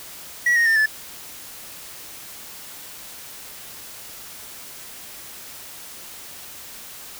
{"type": "tone with pitch steps", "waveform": "triangle", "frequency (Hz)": [1929, 1863.3, 1799.8, 1738.5], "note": ["B6", "A#6", "A6", "A6"], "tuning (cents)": [-41, -1, 39, -21], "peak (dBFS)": -13, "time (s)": [0.46, 0.86], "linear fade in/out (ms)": 5, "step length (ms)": 100, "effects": ["white hiss -39 dBFS RMS until 7.19 s"]}